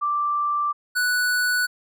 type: tone pair in turn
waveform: sine / square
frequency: 1174.7 / 1480 Hz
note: D6 / F#6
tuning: 0 / 0 cents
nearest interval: major third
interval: 400 cents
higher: second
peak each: -20 dBFS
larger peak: neither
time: 0.01-0.73 / 0.95-1.67 s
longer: neither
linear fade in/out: 20 ms
effects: none

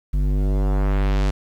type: tone with low-pass filter sweep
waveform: square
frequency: 49.03 Hz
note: G1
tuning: 1 cent sharp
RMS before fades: -19 dBFS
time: 0.13-1.31 s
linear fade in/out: 10 ms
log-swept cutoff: 150 to 7000 Hz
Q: 0.85
effects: 8-bit

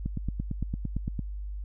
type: click train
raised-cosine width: 5 ms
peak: -18 dBFS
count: 11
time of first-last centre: 0.06-1.193 s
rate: 8.83 Hz
effects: added 50 Hz sine -33 dBFS peak until 1.64 s

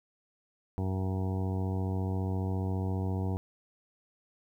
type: harmonic tone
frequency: 94.6 Hz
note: F#2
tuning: 39 cents sharp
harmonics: 1 / 2 / 3 / 4 / 5 / 7 / 8 / 9 / 10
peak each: -30 / -36 / -40 / -42 / -44 / -47 / -48 / -49 / -50 dBFS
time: 0.78-3.37 s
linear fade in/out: 0 ms
effects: 11-bit

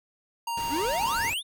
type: tone with pitch glide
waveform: square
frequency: 932.3 to 924.8 Hz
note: A#5 to A#5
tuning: 0 to -14 cents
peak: -29 dBFS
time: 0.47-1.3 s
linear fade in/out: 5 ms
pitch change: -14 cents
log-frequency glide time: 0.94-1.08 s
type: noise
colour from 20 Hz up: pink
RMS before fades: -39 dBFS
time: 0.57-1.34 s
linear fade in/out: 5 ms
type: exponential sweep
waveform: square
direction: up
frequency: 251.7 to 3729 Hz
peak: -28 dBFS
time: 0.69-1.43 s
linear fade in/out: 50 ms
effects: none

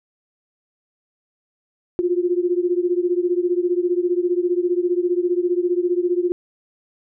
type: beating tone pair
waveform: sine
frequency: 349.2 / 364.2 Hz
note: F4 / F#4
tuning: 0 / -27 cents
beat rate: 15 Hz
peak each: -19 / -21 dBFS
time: 1.99-6.32 s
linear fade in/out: 0 ms
effects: none

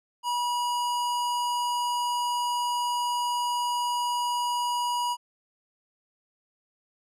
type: tone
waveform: square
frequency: 968 Hz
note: B5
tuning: 35 cents flat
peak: -26 dBFS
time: 0.23-5.17 s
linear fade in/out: 50 ms
effects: low-pass 12000 Hz 12 dB/octave

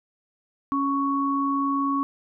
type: tone pair together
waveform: sine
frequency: 277.2 / 1112.6 Hz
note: C#4 / C#6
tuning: 0 / +6 cents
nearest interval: 2 octaves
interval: 2406 cents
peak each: -24 / -24 dBFS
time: 0.72-2.03 s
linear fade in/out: 0 ms
effects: none

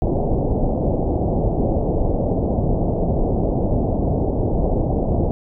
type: low-pass noise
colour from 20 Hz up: pink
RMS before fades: -19 dBFS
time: 0.02-5.31 s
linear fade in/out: 0 ms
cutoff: 750 Hz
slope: 48 dB/octave
effects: none

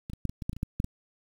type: clicks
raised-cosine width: 5 ms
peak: -26 / -25 / -15 / -23 / -23 / -17 / -25 / -28 / -16 / -14 / -19 dBFS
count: 11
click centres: 0.099 / 0.134 / 0.253 / 0.295 / 0.422 / 0.495 / 0.531 / 0.566 / 0.631 / 0.801 / 0.844 s
effects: 8-bit

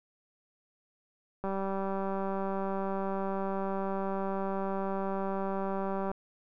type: click train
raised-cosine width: 1 ms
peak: -21 dBFS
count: 908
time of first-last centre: 1.44-6.115 s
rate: 194 Hz
effects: none

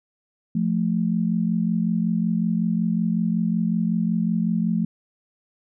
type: tone pair together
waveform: sine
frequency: 174.61 / 220 Hz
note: F3 / A3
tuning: 0 / 0 cents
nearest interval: major third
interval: 400 cents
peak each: -22 dBFS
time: 0.55-4.85 s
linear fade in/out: 5 ms
effects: none

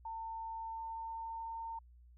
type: tone with pitch glide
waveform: sine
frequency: 900 to 909.9 Hz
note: A5 to A#5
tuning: +39 to -42 cents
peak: -40 dBFS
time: 0.05-1.79 s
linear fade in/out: 5 ms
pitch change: +19 cents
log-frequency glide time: 0.58-1.61 s
effects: added 60 Hz sine -57 dBFS peak until 2.17 s

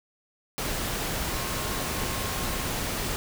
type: tone in noise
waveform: sine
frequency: 1076 Hz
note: C6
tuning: 48 cents sharp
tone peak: -40 dBFS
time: 1.3-2.66 s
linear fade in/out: 0 ms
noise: pink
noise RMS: -30 dBFS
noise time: 0.58-3.16 s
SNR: -13 dB
effects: none

